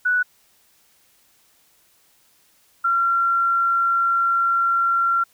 sine tone pair in turn, 1478 / 1370.1 Hz, F#6 / F6, -2 / -34 cents, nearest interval minor second, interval 132 cents, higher first, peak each -16 dBFS, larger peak neither, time 0.05-0.23 / 2.84-5.24 s, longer second, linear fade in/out 10 ms, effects white hiss -59 dBFS RMS until 5.33 s

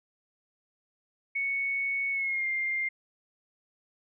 sine tone with pitch glide, 2217 to 2108 Hz, C#7 to C7, 0 to +12 cents, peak -27 dBFS, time 1.35-2.89 s, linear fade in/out 10 ms, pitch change -88 cents, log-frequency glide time 2.11-2.47 s, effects none

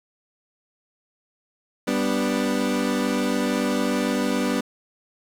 30% pulse chord, G major, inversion none, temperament equal, 196 / 246.9 / 293.7 Hz, G3 / B3 / D4, 0 / 0 / 0 cents, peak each -24 / -21 / -24 dBFS, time 1.87-4.61 s, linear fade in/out 10 ms, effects low-pass 11000 Hz 12 dB/octave + 7-bit

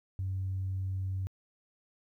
sine tone, 94.8 Hz, F#2, 43 cents sharp, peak -30 dBFS, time 0.19-1.27 s, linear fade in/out 0 ms, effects tanh soft clip ceiling -27 dBFS + 12-bit

